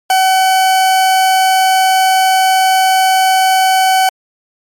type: tone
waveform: 40% pulse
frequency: 756 Hz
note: F#5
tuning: 37 cents sharp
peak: -7 dBFS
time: 0.1-4.09 s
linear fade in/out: 2 ms
effects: MP3 64 kbps